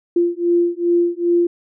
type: beating tone pair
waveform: sine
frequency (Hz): 344.8 / 347.3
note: F4 / F4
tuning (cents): -22 / -10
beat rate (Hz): 2.5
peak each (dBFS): -17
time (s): 0.16-1.47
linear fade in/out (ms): 5
effects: none